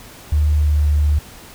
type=tone with pitch glide; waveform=sine; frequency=75 to 74.18 Hz; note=D2 to D2; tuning=+37 to +18 cents; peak=-12 dBFS; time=0.32-1.19 s; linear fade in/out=5 ms; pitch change=-19 cents; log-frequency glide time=0.61-0.76 s; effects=pink hiss -40 dBFS RMS until 1.54 s